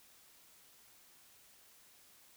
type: silence
effects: white hiss -63 dBFS RMS until 2.36 s